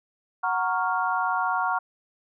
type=chord; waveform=sine; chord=Gb major seventh; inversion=none; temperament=equal; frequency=740 / 932.3 / 1108.7 / 1396.9 Hz; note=Gb5 / Bb5 / Db6 / F6; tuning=0 / 0 / 0 / 0 cents; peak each=-28 dBFS; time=0.43-1.79 s; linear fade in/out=10 ms; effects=none